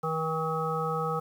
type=harmonic tone; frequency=160 Hz; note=D#3; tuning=49 cents sharp; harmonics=1 / 3 / 5 / 7 / 8; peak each=-33 / -32 / -35 / -38 / -32 dBFS; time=0.03-1.2 s; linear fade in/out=10 ms; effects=9-bit